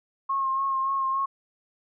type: tone with vibrato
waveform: sine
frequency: 1077 Hz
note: C6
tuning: 50 cents sharp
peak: -23 dBFS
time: 0.29-1.26 s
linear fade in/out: 10 ms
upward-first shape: sine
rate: 3.5 Hz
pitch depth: 25 cents each way
effects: none